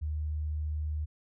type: tone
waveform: sine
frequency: 76.2 Hz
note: D#2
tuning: 36 cents flat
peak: -30 dBFS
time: 0.01-1.06 s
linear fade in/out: 20 ms
effects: none